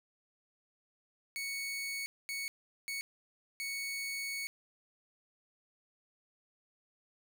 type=tone bursts at uneven times; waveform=sawtooth; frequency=2221 Hz; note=C#7; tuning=3 cents sharp; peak=-33 dBFS; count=4; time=1.36-2.06 / 2.29-2.48 / 2.88-3.01 / 3.6-4.47 s; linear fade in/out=0 ms; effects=none